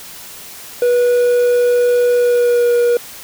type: tone with pitch glide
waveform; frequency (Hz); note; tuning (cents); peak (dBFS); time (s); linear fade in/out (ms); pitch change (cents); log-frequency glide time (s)
triangle; 487.1 to 479.3; B4 to A#4; -24 to +48; -8; 0.82-2.97; 2; -28; 2.14-2.72
effects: white hiss -34 dBFS RMS until 3.23 s